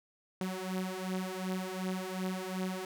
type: beating tone pair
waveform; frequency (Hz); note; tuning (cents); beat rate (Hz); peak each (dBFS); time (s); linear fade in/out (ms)
sawtooth; 184.9 / 187.6; F#3 / F#3; -1 / +24; 2.7; -34 / -33; 0.41-2.85; 2
effects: none